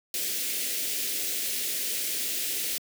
white band-stop noise, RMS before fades -30 dBFS, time 0.14-2.78 s, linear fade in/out 2 ms, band 510 to 2000 Hz, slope 24 dB/octave, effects high-pass 300 Hz 12 dB/octave

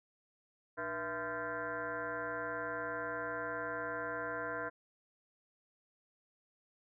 sine tone with frequency modulation, 1025 Hz, C6, 36 cents flat, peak -36 dBFS, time 0.77-4.7 s, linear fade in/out 20 ms, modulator 181 Hz, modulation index 3.7, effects none

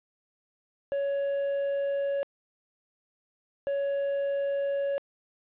triangle tone pair in turn, 559 / 559 Hz, C#5 / C#5, +14 / +14 cents, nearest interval unison, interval 0 cents, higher neither, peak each -24 dBFS, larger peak neither, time 0.92-2.23 / 3.67-4.98 s, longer neither, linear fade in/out 0 ms, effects resampled to 8000 Hz + 10-bit

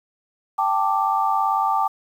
sine chord, G suspended second, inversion none, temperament just, 784 / 882 / 1176 Hz, G5 / A5 / D6, 0 / +4 / +2 cents, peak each -22 dBFS, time 0.58-1.88 s, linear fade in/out 10 ms, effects 8-bit

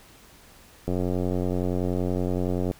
click train, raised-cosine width 2 ms, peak -14 dBFS, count 167, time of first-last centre 0.88-2.712 s, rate 90.6 Hz, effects pink hiss -52 dBFS RMS until 2.79 s

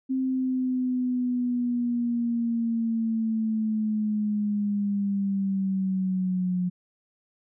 sine linear sweep, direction down, 263 to 179.3 Hz, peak -23 dBFS, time 0.09-6.7 s, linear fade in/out 20 ms, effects none

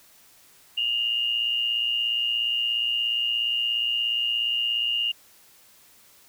sine tone pair together, 2815 / 2932 Hz, F7 / F#7, +13 / -16 cents, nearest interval minor second, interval 71 cents, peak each -23 / -30 dBFS, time 0.77-5.12 s, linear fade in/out 10 ms, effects white hiss -55 dBFS RMS until 6.28 s

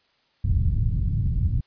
white low-pass noise, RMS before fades -22 dBFS, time 0.44-1.61 s, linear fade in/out 10 ms, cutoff 120 Hz, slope 24 dB/octave, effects white hiss -65 dBFS RMS until 1.66 s + resampled to 11025 Hz

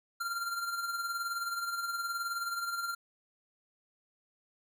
square tone with tremolo, 1384 Hz, F6, 16 cents flat, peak -32 dBFS, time 0.2-2.95 s, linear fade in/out 10 ms, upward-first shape sine, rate 19 Hz, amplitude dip 50%, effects none

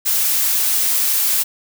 blue noise, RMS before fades -17 dBFS, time 0.05-1.44 s, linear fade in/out 20 ms, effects none

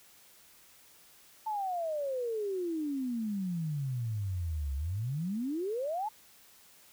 sine exponential two-way sweep, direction down then up, 891 to 66.8 to 891 Hz, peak -31 dBFS, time 1.46-6.09 s, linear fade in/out 10 ms, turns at 4.75 s, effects white hiss -59 dBFS RMS until 6.92 s

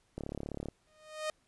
click train, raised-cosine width 2 ms, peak -25 dBFS, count 19, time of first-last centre 0.18-0.686 s, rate 35.6 Hz
sawtooth tone with exponential growth, 618 Hz, D#5, 12 cents flat, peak -27 dBFS, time 0.87-1.3 s, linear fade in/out 1 ms, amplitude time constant 93 ms
effects pink hiss -72 dBFS RMS until 1.47 s + resampled to 24000 Hz

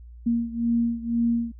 sine beating tone pair, 233.1 / 235.1 Hz, A#3 / A#3, 0 / +15 cents, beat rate 2 Hz, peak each -23 / -26 dBFS, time 0.26-1.52 s, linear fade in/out 10 ms, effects added 59 Hz sine -41 dBFS peak until 1.59 s

